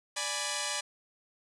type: chord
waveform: 5% pulse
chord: G# diminished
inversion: second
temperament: equal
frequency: 587.3 / 830.6 / 987.8 Hz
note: D5 / G#5 / B5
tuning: 0 / 0 / 0 cents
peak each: -24 dBFS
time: 0.16-0.81 s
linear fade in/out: 10 ms
effects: resampled to 24000 Hz